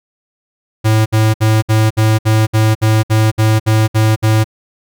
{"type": "tone bursts", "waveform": "square", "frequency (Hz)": 109.4, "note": "A2", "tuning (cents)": -9, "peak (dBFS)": -9, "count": 13, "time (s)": [0.84, 4.444], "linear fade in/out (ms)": 20, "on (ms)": 220, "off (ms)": 62, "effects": []}